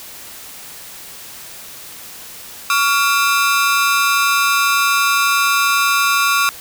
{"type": "ring-modulated tone", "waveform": "sawtooth", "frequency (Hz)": 1262, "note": "D#6", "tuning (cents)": 24, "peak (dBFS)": -6, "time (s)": [2.7, 6.49], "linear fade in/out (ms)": 0, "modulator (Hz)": 134, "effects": ["white hiss -35 dBFS RMS until 6.6 s"]}